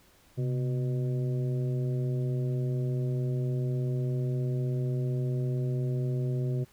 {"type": "harmonic tone with a mistuned harmonic", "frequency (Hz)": 123.47, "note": "B2", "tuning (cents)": 0, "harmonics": [1, 2, 3, 4, 5], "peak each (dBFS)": [-27, -40, -37, -46, -46], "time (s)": [0.37, 6.65], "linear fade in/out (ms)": 20, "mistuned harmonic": 1, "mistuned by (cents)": 110, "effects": ["pink hiss -61 dBFS RMS until 6.72 s"]}